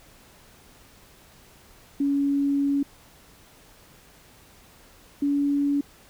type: tone pair in turn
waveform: sine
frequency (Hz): 281.1 / 284.5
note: C#4 / C#4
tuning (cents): +24 / +45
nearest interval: unison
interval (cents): 21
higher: second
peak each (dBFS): -20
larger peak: neither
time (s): 2-2.83 / 5.22-5.81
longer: first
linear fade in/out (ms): 5
effects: pink hiss -53 dBFS RMS until 6.09 s